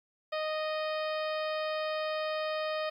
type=harmonic tone; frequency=620 Hz; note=D#5; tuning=6 cents flat; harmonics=1 / 2 / 3 / 4 / 5 / 6 / 7 / 8; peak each=-32 / -38 / -42 / -44 / -46 / -48 / -49 / -50 dBFS; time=0.32-2.9 s; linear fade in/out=10 ms; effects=11-bit